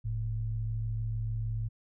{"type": "tone pair together", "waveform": "sine", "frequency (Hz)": [43.77, 110.3], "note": ["F1", "A2"], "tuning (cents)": [5, 5], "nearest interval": "octave + major third", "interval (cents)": 1600, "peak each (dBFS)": [-36, -31], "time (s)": [0.04, 1.69], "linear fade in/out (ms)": 20, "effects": []}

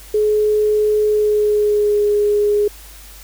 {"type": "tone with pitch glide", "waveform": "sine", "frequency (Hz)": [423.9, 414.7], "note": ["G#4", "G#4"], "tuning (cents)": [35, -3], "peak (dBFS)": -12, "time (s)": [0.14, 2.68], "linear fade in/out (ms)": 5, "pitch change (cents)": -38, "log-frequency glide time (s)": [1.06, 2.04], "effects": ["added 50 Hz sine -39 dBFS peak until 3.23 s", "white hiss -41 dBFS RMS until 3.23 s"]}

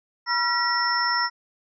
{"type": "tone cluster", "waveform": "sine", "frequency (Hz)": [969, 1365, 1922, 5350], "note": ["B5", "F6", "B6", "E8"], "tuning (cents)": [-33, -40, -48, 25], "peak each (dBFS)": -26, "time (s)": [0.26, 1.3], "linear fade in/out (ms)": 50, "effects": []}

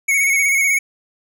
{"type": "tone with vibrato", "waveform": "square", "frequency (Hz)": 2210, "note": "C#7", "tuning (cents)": -6, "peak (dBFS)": -14, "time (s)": [0.08, 0.79], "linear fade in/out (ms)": 10, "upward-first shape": "square", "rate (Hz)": 16, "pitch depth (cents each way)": 31, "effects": []}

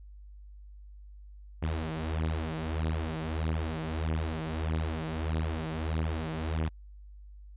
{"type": "beating tone pair", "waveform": "sawtooth", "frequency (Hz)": [78.8, 80.4], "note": ["D#2", "E2"], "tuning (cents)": [23, -43], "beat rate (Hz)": 1.6, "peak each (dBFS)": -29, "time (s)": [1.62, 6.69], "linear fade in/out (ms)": 10, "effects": ["added 50 Hz sine -46 dBFS peak until 7.56 s", "resampled to 8000 Hz"]}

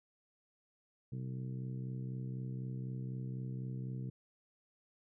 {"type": "harmonic tone", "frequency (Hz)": 64, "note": "C2", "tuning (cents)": -38, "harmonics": [2, 3, 4, 5, 6, 7], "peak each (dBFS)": [-39, -46, -54, -54, -60, -58], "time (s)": [1.12, 4.1], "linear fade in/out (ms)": 5, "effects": []}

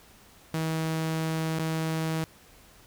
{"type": "tone with dropouts", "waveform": "sawtooth", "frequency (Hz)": 160.3, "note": "E3", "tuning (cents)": -48, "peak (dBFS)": -23, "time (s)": [0.54, 2.24], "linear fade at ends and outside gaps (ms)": 0, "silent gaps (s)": [1.586, 1.596], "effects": ["pink hiss -55 dBFS RMS until 2.86 s"]}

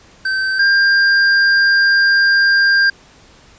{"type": "tone pair in turn", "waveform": "square", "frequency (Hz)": [1547, 1596], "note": ["G6", "G6"], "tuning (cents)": [-23, 31], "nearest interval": "minor second", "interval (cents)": 54, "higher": "second", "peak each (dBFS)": [-16, -10], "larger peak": "second", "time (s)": [[0.25, 0.59], [0.59, 2.9]], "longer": "second", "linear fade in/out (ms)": 5, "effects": ["pink hiss -46 dBFS RMS until 3.58 s", "resampled to 16000 Hz"]}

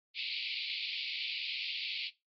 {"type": "band-pass noise", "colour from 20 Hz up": "pink", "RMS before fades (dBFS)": -38, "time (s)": [0.14, 2.11], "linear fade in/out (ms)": 50, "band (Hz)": [2200, 4700], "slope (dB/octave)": 96, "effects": ["noise-tail reverb RT60 0.2 s tail -17 dB re dry", "AAC 48 kbps"]}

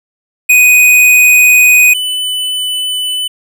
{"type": "tone pair in turn", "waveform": "square", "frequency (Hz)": [2491, 2999], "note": ["D#7", "F#7"], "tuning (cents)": [1, 23], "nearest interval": "minor third", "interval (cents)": 322, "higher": "second", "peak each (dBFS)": [-4, -14], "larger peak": "first", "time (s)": [[0.49, 1.94], [1.94, 3.28]], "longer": "first", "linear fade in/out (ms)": 10, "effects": []}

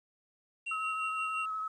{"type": "tone with tremolo", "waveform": "triangle", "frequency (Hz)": 2747, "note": "F7", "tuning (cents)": -29, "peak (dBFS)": -32, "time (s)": [0.66, 1.46], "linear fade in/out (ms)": 10, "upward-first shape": "sine", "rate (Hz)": 5.8, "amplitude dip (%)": 55}
{"type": "tone with vibrato", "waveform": "sine", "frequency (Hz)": 1286, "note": "E6", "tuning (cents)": -43, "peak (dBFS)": -33, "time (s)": [0.71, 1.68], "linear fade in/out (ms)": 5, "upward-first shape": "sine", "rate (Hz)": 12, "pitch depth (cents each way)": 16}
{"effects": ["resampled to 22050 Hz", "11-bit"]}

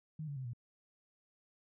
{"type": "tone with pitch steps", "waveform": "sine", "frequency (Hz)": [155.56, 142.65, 130.81, 119.95], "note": ["D#3", "C#3", "C3", "A#2"], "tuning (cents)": [0, 50, 0, 50], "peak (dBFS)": -39, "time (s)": [0.19, 0.534], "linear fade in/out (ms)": 5, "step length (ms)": 86, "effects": []}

